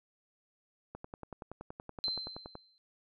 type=click train; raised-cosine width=1 ms; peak=-29 dBFS; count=18; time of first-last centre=0.95-2.554 s; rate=10.6 Hz
type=tone with exponential decay; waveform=sine; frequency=4098 Hz; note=C8; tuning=37 cents flat; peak=-29 dBFS; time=2.04-2.78 s; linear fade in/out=0 ms; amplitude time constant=160 ms
effects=none